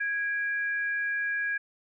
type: tone pair together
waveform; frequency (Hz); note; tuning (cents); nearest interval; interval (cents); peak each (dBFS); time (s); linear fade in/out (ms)
sine; 1650.8 / 2360; G#6 / D7; -11 / +8; tritone; 619; -27 / -38; 0-1.58; 10
effects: none